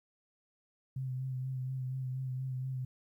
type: tone with vibrato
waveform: sine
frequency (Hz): 130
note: C3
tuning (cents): -11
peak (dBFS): -34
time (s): 0.96-2.85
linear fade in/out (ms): 5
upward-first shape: sine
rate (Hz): 4.2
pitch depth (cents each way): 29
effects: 12-bit